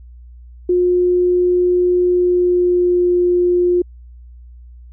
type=tone with pitch glide; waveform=sine; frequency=358 to 354.7 Hz; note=F4 to F4; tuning=+43 to +27 cents; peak=-11 dBFS; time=0.69-3.82 s; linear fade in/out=5 ms; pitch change=-16 cents; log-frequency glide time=2.03-3.14 s; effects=added 60 Hz sine -36 dBFS peak until 4.92 s